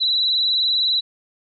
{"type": "tone with vibrato", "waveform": "sine", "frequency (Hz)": 3951, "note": "B7", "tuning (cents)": 0, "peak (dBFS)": -16, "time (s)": [0, 1.01], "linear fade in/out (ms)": 20, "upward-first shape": "triangle", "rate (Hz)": 20, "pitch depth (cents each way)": 59, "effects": []}